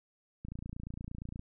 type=click train; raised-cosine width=5 ms; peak=-29 dBFS; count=28; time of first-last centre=0.45-1.394 s; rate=28.6 Hz; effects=none